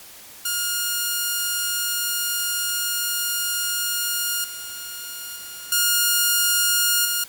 5% pulse tone with level steps, 1421 Hz, F6, 30 cents sharp, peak -10 / -20 / -23 / -5 / -9 dBFS, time 0.45-7.24 s, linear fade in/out 5 ms, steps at 4.44 / 5.36 / 5.72 / 7.05 s, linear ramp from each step 2 ms, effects white hiss -43 dBFS RMS until 7.28 s + MP3 96 kbps

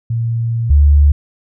sine tone pair in turn, 115.7 / 72.55 Hz, A#2 / D2, -13 / -21 cents, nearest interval minor sixth, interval 808 cents, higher first, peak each -14 / -5 dBFS, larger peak second, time 0.1-0.7 / 0.7-1.12 s, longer first, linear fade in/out 5 ms, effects none

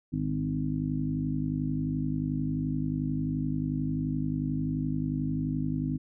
harmonic tone with a mistuned harmonic, 51.4 Hz, G#1, 17 cents flat, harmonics 1 / 2 / 3 / 4 / 5 / 6, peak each -39 / -39 / -31 / -41 / -31 / -37 dBFS, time 0.12-5.98 s, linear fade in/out 20 ms, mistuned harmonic 2, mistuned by +24 cents, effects none

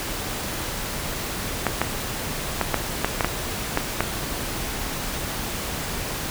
clicks, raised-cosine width 0.5 ms, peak -4 dBFS, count 9, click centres 1.667 / 1.816 / 2.613 / 2.743 / 3.046 / 3.208 / 3.246 / 3.774 / 4.006 s, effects pink hiss -29 dBFS RMS until 6.3 s

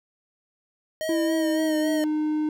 square tone with vibrato, 622.3 Hz, D#5, in tune, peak -27 dBFS, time 1.01-2.04 s, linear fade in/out 0 ms, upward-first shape sine, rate 3.6 Hz, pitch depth 38 cents each way
triangle tone with pitch glide, 329.6 to 305.8 Hz, E4 to D#4, 0 to -30 cents, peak -20 dBFS, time 1.09-2.49 s, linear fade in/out 2 ms, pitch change -130 cents, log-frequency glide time 1.21-1.89 s
effects none

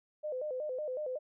sine tone with vibrato, 556 Hz, C#5, 5 cents sharp, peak -34 dBFS, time 0.23-1.19 s, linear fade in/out 20 ms, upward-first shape square, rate 5.4 Hz, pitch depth 150 cents each way, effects none

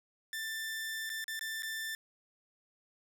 sawtooth tone with dropouts, 1776 Hz, A6, 16 cents sharp, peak -33 dBFS, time 0.33-1.95 s, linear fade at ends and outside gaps 1 ms, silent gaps 1.094-1.1 / 1.242-1.28 / 1.393-1.41 / 1.623-1.631 s, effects none

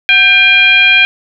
sine tone with frequency modulation, 2406 Hz, D7, 41 cents sharp, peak -4 dBFS, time 0.09-1.05 s, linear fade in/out 0 ms, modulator 832 Hz, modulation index 0.89, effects none

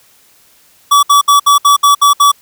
square tone bursts, 1145 Hz, D6, 44 cents flat, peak -5 dBFS, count 8, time 0.91-2.318 s, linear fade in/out 10 ms, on 120 ms, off 64 ms, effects white hiss -48 dBFS RMS until 2.41 s

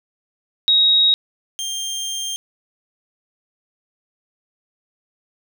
sine / 25% pulse tone pair in turn, 3787 / 3184 Hz, A#7 / G7, +27 / +26 cents, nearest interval minor third, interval 301 cents, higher first, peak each -11 / -20 dBFS, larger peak first, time 0.68-1.14 / 1.59-2.36 s, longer second, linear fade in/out 0 ms, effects none

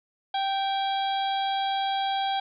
harmonic tone with a mistuned harmonic, 781 Hz, G5, 7 cents flat, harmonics 1 / 2 / 3 / 4 / 5 / 6, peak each -25 / -38 / -42 / -33 / -40 / -48 dBFS, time 0.34-2.4 s, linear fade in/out 5 ms, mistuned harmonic 4, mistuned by +83 cents, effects none

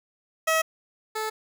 15% pulse tone pair in turn, 642 / 435.3 Hz, E5 / A4, -46 / -19 cents, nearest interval perfect fifth, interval 673 cents, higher first, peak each -14 / -21 dBFS, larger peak first, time 0.47-0.62 / 1.15-1.3 s, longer neither, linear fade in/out 10 ms, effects none

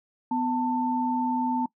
sine tone pair together, 250 / 890.9 Hz, B3 / A5, +21 / +21 cents, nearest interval octave + minor seventh, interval 2200 cents, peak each -26 dBFS, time 0.31-1.66 s, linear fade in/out 5 ms, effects noise-tail reverb RT60 0.1 s tail -21 dB re dry

